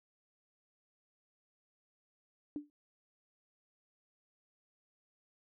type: tone with exponential decay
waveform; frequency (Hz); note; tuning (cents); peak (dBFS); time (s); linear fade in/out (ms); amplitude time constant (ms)
sine; 293.7; D4; 0; -33; 2.56-2.7; 1; 29
effects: none